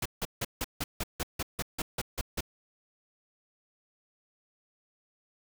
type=noise bursts; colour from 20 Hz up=pink; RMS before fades=-32 dBFS; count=13; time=0.02-2.408 s; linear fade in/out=5 ms; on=36 ms; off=160 ms; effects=none